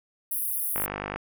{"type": "high-pass noise", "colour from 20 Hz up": "pink", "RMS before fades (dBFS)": -29, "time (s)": [0.31, 0.86], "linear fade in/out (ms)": 5, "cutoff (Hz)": 10000, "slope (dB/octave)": 96}
{"type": "click train", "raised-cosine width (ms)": 0.5, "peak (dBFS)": -15, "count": 21, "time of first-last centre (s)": [0.76, 1.16], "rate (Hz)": 50}
{"effects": []}